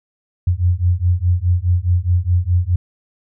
sine beating tone pair, 86.6 / 91.4 Hz, F2 / F#2, -14 / -21 cents, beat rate 4.8 Hz, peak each -16 dBFS, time 0.47-2.76 s, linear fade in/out 5 ms, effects none

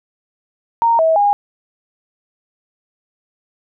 sine tone with pitch steps, 926 / 646 / 816 Hz, A#5 / E5 / G#5, -12 / -35 / -31 cents, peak -10 dBFS, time 0.82-1.33 s, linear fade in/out 0 ms, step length 170 ms, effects none

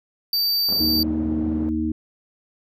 square tone, 4635 Hz, D8, 24 cents flat, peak -19 dBFS, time 0.33-1.03 s, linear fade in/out 2 ms
clicks, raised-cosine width 1 ms, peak -22 dBFS, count 2, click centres 0.689 / 0.725 s
pink band-pass noise, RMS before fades -35 dBFS, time 0.7-1.69 s, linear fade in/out 0 ms, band 120 to 510 Hz, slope 12 dB/octave
harmonic tone, 78 Hz, D#2, 5 cents sharp, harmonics 1 / 3 / 4, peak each -29 / -25 / -23 dBFS, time 0.8-1.92 s, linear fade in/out 5 ms
effects none

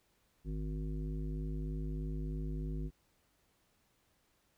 harmonic tone, 51.6 Hz, G#1, 10 cents flat, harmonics 1 / 3 / 5 / 7 / 9, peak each -37 / -41 / -46 / -50 / -59 dBFS, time 0.44-2.91 s, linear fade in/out 50 ms, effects pink hiss -74 dBFS RMS until 4.57 s

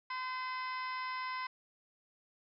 harmonic tone, 512 Hz, C5, 38 cents flat, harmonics 2 / 3 / 4 / 5 / 6 / 7 / 8 / 9 / 10, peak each -38 / -47 / -43 / -53 / -56 / -59 / -56 / -62 / -51 dBFS, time 0.1-1.47 s, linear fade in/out 5 ms, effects none

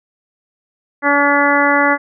harmonic tone, 285.7 Hz, D4, 48 cents flat, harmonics 1 / 2 / 3 / 4 / 5 / 6 / 7, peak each -18 / -18 / -18 / -18 / -18 / -18 / -18 dBFS, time 1.02-1.98 s, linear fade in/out 50 ms, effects none

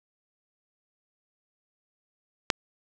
click, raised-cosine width 0.2 ms, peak -3 dBFS, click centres 2.502 s, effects none

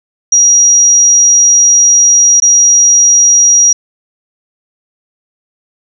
sine tone with dropouts, 5740 Hz, F8, 47 cents sharp, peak -3 dBFS, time 0.32-3.73 s, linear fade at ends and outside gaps 5 ms, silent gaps 2.401-2.421 s, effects none

